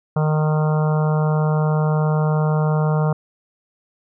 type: harmonic tone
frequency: 153.8 Hz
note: D#3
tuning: 20 cents flat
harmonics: 1 / 3 / 4 / 5 / 6 / 7 / 8 / 9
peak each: -16 / -26 / -28 / -30 / -32 / -33 / -34 / -35 dBFS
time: 0.16-3.13 s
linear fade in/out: 5 ms
effects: none